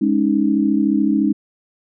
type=chord; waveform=sine; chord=Ab suspended fourth; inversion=none; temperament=equal; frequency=207.7 / 277.2 / 311.1 Hz; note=Ab3 / Db4 / Eb4; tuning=0 / 0 / 0 cents; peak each=-18 dBFS; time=0.01-1.33 s; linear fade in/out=10 ms; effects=none